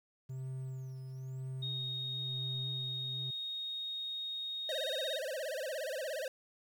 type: tone with tremolo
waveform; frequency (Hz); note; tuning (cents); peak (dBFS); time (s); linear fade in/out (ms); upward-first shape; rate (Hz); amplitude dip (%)
triangle; 131; C3; +2; -36; 0.29-3.31; 10; sine; 1; 40
type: tone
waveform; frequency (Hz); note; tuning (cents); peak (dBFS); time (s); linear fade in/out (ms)
sine; 3729; A#7; 0; -37; 1.62-5.18; 10
type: tone with vibrato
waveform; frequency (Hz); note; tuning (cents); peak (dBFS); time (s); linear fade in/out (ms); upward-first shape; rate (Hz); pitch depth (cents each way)
square; 573; D5; -43; -37; 4.69-6.28; 2; sine; 17; 210
effects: 11-bit